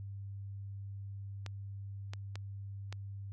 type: clicks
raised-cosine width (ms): 0.2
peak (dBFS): -26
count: 4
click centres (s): 1.463 / 2.135 / 2.356 / 2.926
effects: added 99 Hz sine -41 dBFS peak until 3.32 s